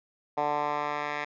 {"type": "tone with band-pass filter sweep", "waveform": "10% pulse", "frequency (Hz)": 147.5, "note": "D3", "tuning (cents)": 8, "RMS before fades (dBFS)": -30, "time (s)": [0.37, 1.25], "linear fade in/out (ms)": 10, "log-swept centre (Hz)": [820, 1700], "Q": 2.2, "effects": ["resampled to 16000 Hz"]}